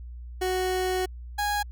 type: tone pair in turn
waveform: 30% pulse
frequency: 370 / 825.6 Hz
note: F#4 / G#5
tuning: 0 / -10 cents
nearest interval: octave + major second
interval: 1390 cents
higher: second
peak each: -22 dBFS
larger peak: neither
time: 0.41-1.06 / 1.38-1.63 s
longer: first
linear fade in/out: 10 ms
effects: added 60 Hz sine -37 dBFS peak until 1.71 s